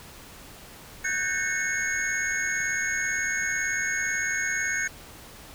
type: tone cluster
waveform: sine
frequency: 1507 / 1585 / 1804 / 2194 / 6570 Hz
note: F#6 / G6 / A6 / C#7 / G#8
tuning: +31 / +19 / +43 / -18 / -20 cents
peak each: -31 dBFS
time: 1.04-4.88 s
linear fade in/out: 10 ms
effects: tanh soft clip ceiling -14 dBFS + pink hiss -46 dBFS RMS until 5.54 s